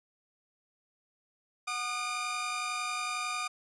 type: tone cluster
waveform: sawtooth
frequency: 737 / 1221 / 2391 Hz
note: F#5 / D#6 / D7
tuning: -7 / -33 / +30 cents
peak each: -38 / -30 / -35 dBFS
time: 1.67-3.48 s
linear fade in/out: 10 ms
effects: resampled to 22050 Hz